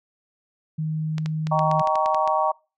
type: tone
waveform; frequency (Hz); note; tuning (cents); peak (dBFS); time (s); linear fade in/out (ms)
sine; 156.4; D#3; +9; -23; 0.78-1.82; 10
type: clicks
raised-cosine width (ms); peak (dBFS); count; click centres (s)
0.2; -16; 11; 1.182 / 1.26 / 1.47 / 1.592 / 1.714 / 1.796 / 1.873 / 1.956 / 2.06 / 2.146 / 2.276
type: chord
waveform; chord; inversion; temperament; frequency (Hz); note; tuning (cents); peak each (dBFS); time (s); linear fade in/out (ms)
sine; Eb dominant seventh; none; just; 622.3 / 777.8 / 933.4 / 1120.1; Eb5 / G5 / Bb5 / Db6; 0 / -14 / +2 / +18; -24; 1.51-2.52; 10
effects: noise-tail reverb RT60 0.3 s tail -24 dB re dry